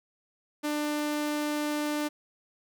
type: tone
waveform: sawtooth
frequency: 297.7 Hz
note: D4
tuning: 24 cents sharp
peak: -24 dBFS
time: 0.63-2.09 s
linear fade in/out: 20 ms
effects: none